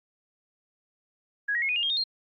sine tone with pitch steps, 1661.2 / 1897.2 / 2167 / 2475 / 2826 / 3228 / 3686 / 4210 Hz, G#6 / A#6 / C#7 / D#7 / F7 / G#7 / A#7 / C8, 0 / +30 / -40 / -10 / +20 / -50 / -20 / +10 cents, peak -24 dBFS, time 1.48-2.04 s, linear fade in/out 10 ms, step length 70 ms, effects Opus 32 kbps

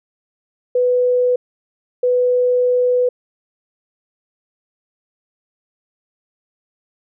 sine tone bursts at uneven times, 496.2 Hz, B4, 8 cents sharp, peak -12 dBFS, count 2, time 0.75-1.36 / 2.03-3.09 s, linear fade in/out 5 ms, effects none

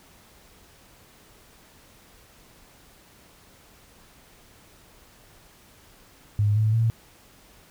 sine tone with pitch steps, 103.83 / 108.61 / 113.62 Hz, G#2 / A2 / A#2, 0 / -22 / -44 cents, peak -18 dBFS, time 6.39-6.9 s, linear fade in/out 0 ms, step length 170 ms, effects pink hiss -54 dBFS RMS until 7.7 s

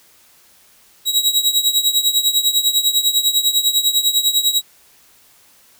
sawtooth tone with tremolo, 3852 Hz, B7, 44 cents flat, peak -7 dBFS, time 1.05-4.62 s, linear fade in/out 50 ms, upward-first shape triangle, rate 10 Hz, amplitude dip 85%, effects white hiss -51 dBFS RMS until 5.79 s

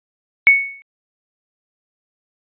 sine tone with exponential decay, 2217 Hz, C#7, in tune, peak -3 dBFS, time 0.47-0.82 s, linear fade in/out 0 ms, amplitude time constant 76 ms, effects resampled to 8000 Hz

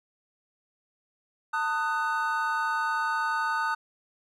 triangle chord, D# diminished, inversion second, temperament just, 896 / 1244.5 / 1493.4 Hz, A5 / D#6 / F#6, +31 / 0 / +16 cents, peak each -28 dBFS, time 1.53-3.75 s, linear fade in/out 10 ms, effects none

